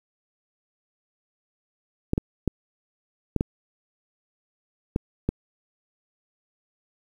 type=clicks; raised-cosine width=3 ms; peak=-9 dBFS; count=7; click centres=2.134 / 2.179 / 2.477 / 3.363 / 3.409 / 4.961 / 5.29 s; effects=8-bit